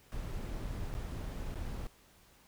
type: noise with dropouts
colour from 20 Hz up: brown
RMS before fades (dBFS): -39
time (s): 0.12-1.87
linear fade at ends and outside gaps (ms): 0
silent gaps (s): 0.94-0.951 / 1.542-1.557
effects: pink hiss -63 dBFS RMS until 2.47 s